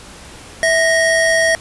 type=tone pair together; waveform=square; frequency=654.2 / 1864.7 Hz; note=E5 / A#6; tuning=-13 / 0 cents; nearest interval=octave + tritone; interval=1813 cents; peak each=-15 dBFS; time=0.63-1.55 s; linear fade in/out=0 ms; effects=pink hiss -37 dBFS RMS until 1.6 s + resampled to 24000 Hz